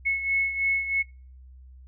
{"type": "beating tone pair", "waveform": "sine", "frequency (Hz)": [2192, 2195.1], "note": ["C#7", "C#7"], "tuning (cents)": [-20, -18], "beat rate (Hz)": 3.1, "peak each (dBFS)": [-24, -30], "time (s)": [0.05, 1.03], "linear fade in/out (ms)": 20, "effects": ["noise-tail reverb RT60 0.4 s tail -25 dB re dry", "added 64 Hz sine -45 dBFS peak until 1.87 s"]}